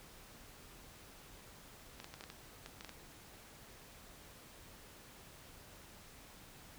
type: clicks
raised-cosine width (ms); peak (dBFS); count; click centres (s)
0.2; -30; 10; 2.001 / 2.044 / 2.14 / 2.209 / 2.239 / 2.301 / 2.661 / 2.809 / 2.847 / 2.893
effects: pink hiss -57 dBFS RMS until 6.78 s